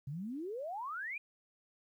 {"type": "exponential sweep", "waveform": "sine", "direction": "up", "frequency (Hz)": [130.6, 2489], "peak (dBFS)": -38, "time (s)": [0.07, 1.18], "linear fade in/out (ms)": 5, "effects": ["12-bit"]}